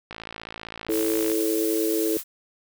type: click train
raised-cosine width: 0.3 ms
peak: -19 dBFS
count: 68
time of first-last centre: 0.11-1.317 s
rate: 55.5 Hz
type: noise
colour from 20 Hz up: blue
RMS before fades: -31 dBFS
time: 0.89-2.24 s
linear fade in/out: 50 ms
type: harmonic tone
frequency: 109.6 Hz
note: A2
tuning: 6 cents flat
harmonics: 3 / 4 / 5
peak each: -24 / -25 / -35 dBFS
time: 0.89-2.17 s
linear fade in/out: 0 ms
effects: none